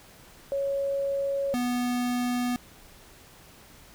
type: tone pair in turn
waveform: sine / square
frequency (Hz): 554.4 / 245.6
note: C#5 / B3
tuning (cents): 0 / -9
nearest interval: octave + major second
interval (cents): 1409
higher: first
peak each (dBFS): -25 / -26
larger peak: first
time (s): 0.52-1.54 / 1.54-2.56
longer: neither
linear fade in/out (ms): 0
effects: pink hiss -52 dBFS RMS until 3.94 s